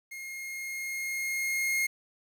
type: tone with level ramp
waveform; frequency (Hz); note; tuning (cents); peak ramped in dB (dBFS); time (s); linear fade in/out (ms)
45% pulse; 2142; C7; +40; -39 to -25; 0.11-1.87; 10
effects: 11-bit